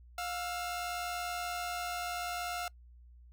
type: tone pair together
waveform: sawtooth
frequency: 708.8 / 1337 Hz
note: F5 / E6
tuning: +25 / +24 cents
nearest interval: major seventh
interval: 1099 cents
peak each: -33 / -37 dBFS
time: 0.18-2.68 s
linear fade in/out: 2 ms
effects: noise-tail reverb RT60 0.1 s tail -25 dB re dry + added 60 Hz sine -53 dBFS peak until 3.32 s